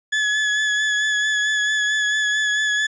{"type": "tone with vibrato", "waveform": "35% pulse", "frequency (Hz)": 1706, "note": "G#6", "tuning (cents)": 46, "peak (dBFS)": -16, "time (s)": [0.12, 2.87], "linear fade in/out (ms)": 10, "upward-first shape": "sine", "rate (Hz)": 4.5, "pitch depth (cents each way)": 24, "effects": ["resampled to 16000 Hz"]}